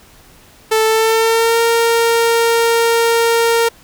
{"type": "tone with pitch glide", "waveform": "sawtooth", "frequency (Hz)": [440, 462.4], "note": ["A4", "A#4"], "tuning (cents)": [0, -14], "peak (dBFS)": -7, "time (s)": [0.71, 3.69], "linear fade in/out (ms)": 10, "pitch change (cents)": 86, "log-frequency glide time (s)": [0.85, 1.61], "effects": ["pink hiss -45 dBFS RMS until 3.83 s"]}